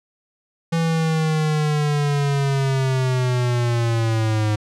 square linear sweep, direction down, 166.2 to 105.5 Hz, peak -18 dBFS, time 0.72-4.56 s, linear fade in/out 10 ms, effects low-pass 8000 Hz 12 dB/octave

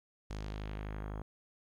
sawtooth tone with low-pass filter sweep, 51.9 Hz, G#1, in tune, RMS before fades -41 dBFS, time 0.3-1.22 s, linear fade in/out 5 ms, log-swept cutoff 6700 to 1100 Hz, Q 1.3, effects 12-bit

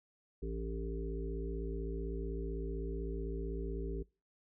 harmonic tone with a mistuned harmonic, 55.8 Hz, A1, 25 cents sharp, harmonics 1 / 3 / 5 / 7 / 8, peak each -38 / -46 / -47 / -43 / -47 dBFS, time 0.42-4.03 s, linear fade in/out 10 ms, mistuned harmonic 1, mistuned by -21 cents, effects noise-tail reverb RT60 0.3 s tail -22 dB re dry

